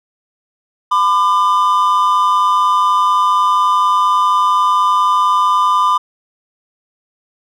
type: tone pair together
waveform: triangle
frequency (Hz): 1007.4 / 1198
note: B5 / D6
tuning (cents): +34 / +34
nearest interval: minor third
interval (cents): 300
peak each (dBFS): -11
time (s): 0.91-5.98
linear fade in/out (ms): 10
effects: none